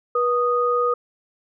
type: tone pair together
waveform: sine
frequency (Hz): 484.8 / 1240.1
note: B4 / D#6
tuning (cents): -32 / -6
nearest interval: octave + major third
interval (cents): 1626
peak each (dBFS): -20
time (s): 0.15-0.94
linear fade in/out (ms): 5
effects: none